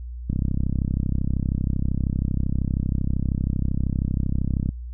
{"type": "click train", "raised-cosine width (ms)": 5, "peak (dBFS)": -11, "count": 145, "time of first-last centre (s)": [0.3, 4.69], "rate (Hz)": 32.8, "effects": ["added 60 Hz sine -31 dBFS peak until 4.93 s"]}